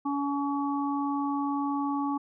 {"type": "harmonic tone", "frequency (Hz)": 282.6, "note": "C#4", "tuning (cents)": 34, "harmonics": [1, 3, 4], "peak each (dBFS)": [-28, -33, -34], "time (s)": [0.05, 2.18], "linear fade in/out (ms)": 10, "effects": []}